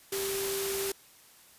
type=tone in noise; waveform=sine; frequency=392 Hz; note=G4; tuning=in tune; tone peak=-32 dBFS; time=0.12-0.92 s; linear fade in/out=5 ms; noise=white; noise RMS=-34 dBFS; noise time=0.12-0.92 s; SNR=-1 dB; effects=white hiss -57 dBFS RMS until 1.58 s + resampled to 32000 Hz